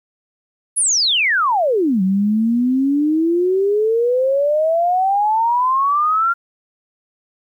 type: exponential two-way sweep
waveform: sine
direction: down then up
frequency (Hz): 10900 to 185.1 to 1400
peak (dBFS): -13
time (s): 0.76-6.34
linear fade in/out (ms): 20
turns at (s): 2.02
effects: 9-bit

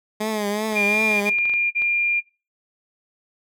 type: tone with vibrato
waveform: 15% pulse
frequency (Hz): 211.1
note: G#3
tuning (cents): +29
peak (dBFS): -16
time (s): 0.2-1.3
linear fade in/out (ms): 10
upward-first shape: triangle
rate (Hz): 2.7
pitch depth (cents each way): 80
type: clicks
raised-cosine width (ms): 0.3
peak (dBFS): -21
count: 10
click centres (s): 0.727 / 0.946 / 1.014 / 1.115 / 1.22 / 1.386 / 1.455 / 1.496 / 1.538 / 1.82
type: tone bursts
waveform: sine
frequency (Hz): 2400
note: D7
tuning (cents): +37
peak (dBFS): -18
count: 3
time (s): 0.75-2.208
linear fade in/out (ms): 20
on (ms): 460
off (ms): 39
effects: noise-tail reverb RT60 0.3 s tail -18 dB re dry

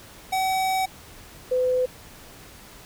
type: tone pair in turn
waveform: square / sine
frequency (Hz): 758 / 505.9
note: F#5 / B4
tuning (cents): +42 / +42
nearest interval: perfect fifth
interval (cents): 700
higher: first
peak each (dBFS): -22 / -19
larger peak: second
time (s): 0.32-0.86 / 1.51-1.86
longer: first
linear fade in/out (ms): 10
effects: pink hiss -46 dBFS RMS until 2.85 s

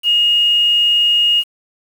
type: tone with quantisation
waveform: sine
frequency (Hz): 2861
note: F7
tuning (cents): +41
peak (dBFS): -10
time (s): 0.03-1.44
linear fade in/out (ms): 50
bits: 6
effects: none

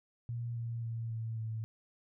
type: tone with pitch steps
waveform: sine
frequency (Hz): 118.3 / 116.47 / 114.67 / 112.89 / 111.15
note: A#2 / A#2 / A#2 / A2 / A2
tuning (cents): +26 / -1 / -28 / +45 / +18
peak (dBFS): -35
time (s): 0.29-1.64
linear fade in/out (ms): 0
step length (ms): 270
effects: none

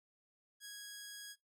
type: tone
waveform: 10% pulse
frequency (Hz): 1655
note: G#6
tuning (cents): -6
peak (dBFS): -39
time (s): 0.6-1.36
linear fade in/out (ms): 50
effects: noise-tail reverb RT60 0.2 s tail -22 dB re dry

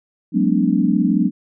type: tone cluster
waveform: sine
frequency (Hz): 179.8 / 198.8 / 223.4 / 257.5 / 296.2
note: F#3 / G3 / A3 / C4 / D4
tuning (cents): -49 / +25 / +27 / -28 / +15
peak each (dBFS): -20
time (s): 0.32-1.31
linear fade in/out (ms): 50
effects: none

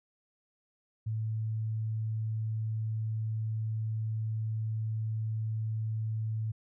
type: tone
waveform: sine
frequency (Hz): 110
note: A2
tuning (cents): 0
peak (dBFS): -30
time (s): 1.06-6.52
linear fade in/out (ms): 10
effects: none

